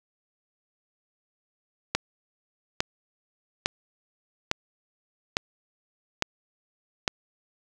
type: click train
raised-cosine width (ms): 0.2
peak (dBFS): -5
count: 7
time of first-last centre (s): 1.95-7.078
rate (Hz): 1.17
effects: none